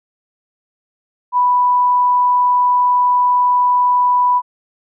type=tone; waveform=sine; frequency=987.8 Hz; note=B5; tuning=in tune; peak=-10 dBFS; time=1.32-4.42 s; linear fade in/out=50 ms; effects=none